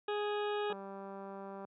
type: harmonic tone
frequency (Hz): 415.3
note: G#4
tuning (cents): 0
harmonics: 1 / 2 / 3 / 4 / 6 / 7 / 8 / 9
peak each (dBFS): -34 / -40 / -44 / -46 / -50 / -51 / -52 / -53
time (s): 0.08-0.73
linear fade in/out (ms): 5
type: click train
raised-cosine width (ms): 1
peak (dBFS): -33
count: 187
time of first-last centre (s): 0.7-1.649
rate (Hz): 196
effects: high-pass 150 Hz 12 dB/octave